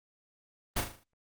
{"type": "noise with echo", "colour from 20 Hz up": "pink", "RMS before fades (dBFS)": -28, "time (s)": [0.76, 0.81], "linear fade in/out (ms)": 10, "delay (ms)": 38, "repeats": 6, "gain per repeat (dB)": -6, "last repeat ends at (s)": 1.038, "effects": ["Opus 24 kbps"]}